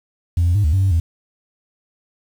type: tone with pitch steps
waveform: sine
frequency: 85.8 / 87 / 103 / 75.8 / 95.8 / 96.5 / 82.7 Hz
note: F2 / F2 / G#2 / D#2 / G2 / G2 / E2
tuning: -30 / -6 / -14 / -45 / -39 / -27 / +6 cents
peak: -11 dBFS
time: 0.37-1 s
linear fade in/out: 5 ms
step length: 90 ms
effects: tanh soft clip ceiling -10 dBFS + 7-bit